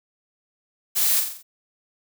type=noise with echo; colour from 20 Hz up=blue; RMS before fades=-21 dBFS; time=0.95-1.21 s; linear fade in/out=20 ms; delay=44 ms; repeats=5; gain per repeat=-5 dB; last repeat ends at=1.43 s; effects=none